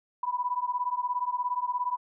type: beating tone pair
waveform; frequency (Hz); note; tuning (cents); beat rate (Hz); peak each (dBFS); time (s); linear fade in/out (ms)
sine; 979 / 996; B5 / B5; -15 / +14; 17; -30; 0.23-1.97; 5
effects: none